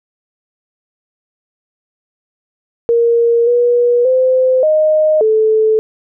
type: tone with pitch steps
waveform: sine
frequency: 467.7 / 482.4 / 515 / 619 / 436.7 Hz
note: A#4 / B4 / C5 / D#5 / A4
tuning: +6 / -41 / -28 / -9 / -13 cents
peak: -8 dBFS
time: 2.89-5.79 s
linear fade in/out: 0 ms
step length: 580 ms
effects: none